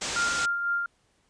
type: low-pass noise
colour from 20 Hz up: white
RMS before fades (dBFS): -32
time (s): 0.01-0.46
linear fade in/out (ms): 10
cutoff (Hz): 8000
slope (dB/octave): 48
type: tone with tremolo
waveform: sine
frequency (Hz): 1396.9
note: F6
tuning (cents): 0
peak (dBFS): -23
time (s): 0.16-0.86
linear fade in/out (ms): 2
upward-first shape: sine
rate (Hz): 4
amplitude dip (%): 40
effects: pink hiss -68 dBFS RMS until 1.29 s + resampled to 22050 Hz